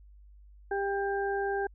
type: harmonic tone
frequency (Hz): 397.2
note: G4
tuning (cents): +23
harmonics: 1 / 2 / 4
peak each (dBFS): -30 / -33 / -36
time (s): 0.71-1.67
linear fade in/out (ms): 5
effects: added 50 Hz sine -51 dBFS peak until 1.74 s